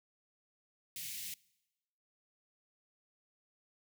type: band-stop noise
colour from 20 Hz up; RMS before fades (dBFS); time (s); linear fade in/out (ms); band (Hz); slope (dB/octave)
white; -43; 0.96-1.34; 2; 200 to 2000; 48
effects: noise-tail reverb RT60 1.0 s tail -24 dB re dry + high-pass 100 Hz 12 dB/octave